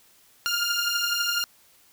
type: beating tone pair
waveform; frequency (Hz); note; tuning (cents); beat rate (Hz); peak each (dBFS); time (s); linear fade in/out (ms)
15% pulse; 1400 / 1412; F6 / F6; +4 / +19; 12; -20; 0.46-1.44; 0
effects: white hiss -58 dBFS RMS until 1.92 s